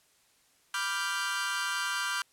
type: chord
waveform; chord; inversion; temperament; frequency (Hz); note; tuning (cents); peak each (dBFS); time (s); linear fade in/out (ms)
sawtooth; G dominant seventh; first; equal; 987.8 / 1174.7 / 1396.9 / 1568; B5 / D6 / F6 / G6; 0 / 0 / 0 / 0; -35 / -33 / -31 / -30; 0.74-2.22; 2
effects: white hiss -66 dBFS RMS until 2.32 s + low-pass 11000 Hz 12 dB/octave